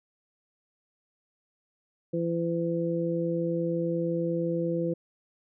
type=harmonic tone; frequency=168.6 Hz; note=E3; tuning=39 cents sharp; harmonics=1 / 2 / 3; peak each=-30 / -30 / -30 dBFS; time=2.13-4.94 s; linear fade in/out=10 ms; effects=none